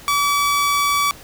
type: tone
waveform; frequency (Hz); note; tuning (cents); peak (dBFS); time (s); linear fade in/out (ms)
sawtooth; 1146; D6; -43; -12; 0.08-1.11; 0
effects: pink hiss -41 dBFS RMS until 1.23 s